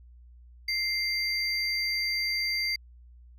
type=tone pair together; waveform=triangle; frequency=2097 / 4708 Hz; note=C7 / D8; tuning=+3 / +3 cents; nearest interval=octave + major second; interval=1400 cents; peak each=-28 dBFS; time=0.68-2.76 s; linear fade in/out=5 ms; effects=added 60 Hz sine -49 dBFS peak until 3.38 s